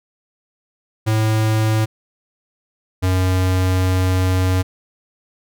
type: tone pair in turn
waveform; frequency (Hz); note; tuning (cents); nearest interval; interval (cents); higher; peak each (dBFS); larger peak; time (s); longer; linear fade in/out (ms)
square; 109.4 / 92.63; A2 / F#2; -9 / +2; minor third; 289; first; -15; neither; 1.06-1.86 / 3.02-4.63; second; 20
effects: none